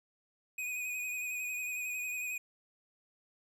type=tone with vibrato; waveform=square; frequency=2489 Hz; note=D#7; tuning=in tune; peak=-36 dBFS; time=0.58-2.38 s; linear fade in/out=5 ms; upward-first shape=sine; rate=11 Hz; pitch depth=30 cents each way; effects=none